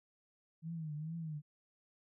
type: tone with vibrato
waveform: sine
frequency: 157.8 Hz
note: D#3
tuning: 25 cents sharp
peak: -39 dBFS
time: 0.62-1.42 s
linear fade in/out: 50 ms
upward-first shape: triangle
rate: 2.3 Hz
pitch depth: 120 cents each way
effects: none